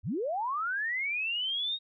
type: linear sweep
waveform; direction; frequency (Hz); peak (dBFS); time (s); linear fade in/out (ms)
sine; up; 59.9 to 3773; -29; 0.03-1.79; 50
effects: none